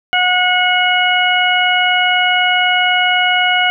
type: harmonic tone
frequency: 728 Hz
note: F#5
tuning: 28 cents flat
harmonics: 1 / 2 / 3 / 4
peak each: -16 / -16 / -16 / -16 dBFS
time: 0.13-3.7 s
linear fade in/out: 0 ms
effects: none